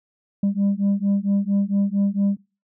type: beating tone pair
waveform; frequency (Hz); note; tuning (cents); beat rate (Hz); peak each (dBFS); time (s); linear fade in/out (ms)
sine; 197.5 / 201.9; G3 / G#3; +13 / -49; 4.4; -19; 0.43-2.37; 5
effects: noise-tail reverb RT60 0.3 s tail -21 dB re dry + tanh soft clip ceiling -15 dBFS